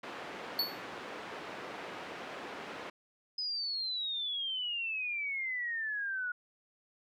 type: band-pass noise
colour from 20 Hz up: pink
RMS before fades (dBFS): -44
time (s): 0.03-2.9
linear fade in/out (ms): 5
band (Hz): 330 to 2500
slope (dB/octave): 12
type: tone with exponential decay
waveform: square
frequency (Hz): 4435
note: C#8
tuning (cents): 0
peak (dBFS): -26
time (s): 0.59-0.82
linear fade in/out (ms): 2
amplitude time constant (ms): 48
type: exponential sweep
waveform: sine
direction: down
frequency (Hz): 5060 to 1441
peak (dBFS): -33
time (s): 3.38-6.32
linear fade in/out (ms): 5
effects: none